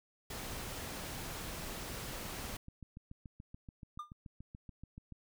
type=noise; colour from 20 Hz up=pink; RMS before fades=-43 dBFS; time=0.3-2.57 s; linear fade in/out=5 ms
type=click train; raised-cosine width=5 ms; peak=-36 dBFS; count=22; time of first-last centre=2.11-5.123 s; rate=6.97 Hz
type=tone with exponential decay; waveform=triangle; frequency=1204 Hz; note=D6; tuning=43 cents sharp; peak=-35 dBFS; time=3.99-4.13 s; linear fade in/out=5 ms; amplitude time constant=29 ms
effects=none